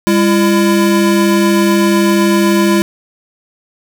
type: tone pair together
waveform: square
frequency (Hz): 201.1 / 337.8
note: G3 / E4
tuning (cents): +44 / +42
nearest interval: major sixth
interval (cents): 898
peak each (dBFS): -12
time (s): 0.07-2.82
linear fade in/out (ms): 0
effects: none